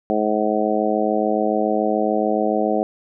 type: harmonic tone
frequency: 107 Hz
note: A2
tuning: 48 cents flat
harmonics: 2 / 3 / 4 / 5 / 6 / 7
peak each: -24 / -24 / -24 / -24 / -24 / -24 dBFS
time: 0.1-2.83 s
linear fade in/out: 0 ms
effects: none